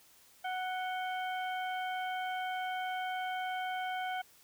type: harmonic tone with a mistuned harmonic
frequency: 740 Hz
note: F#5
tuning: in tune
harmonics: 1 / 2 / 3 / 4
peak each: -35 / -41 / -45 / -47 dBFS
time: 0.44-4.22 s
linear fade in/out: 10 ms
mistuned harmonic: 4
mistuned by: +93 cents
effects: white hiss -62 dBFS RMS until 4.43 s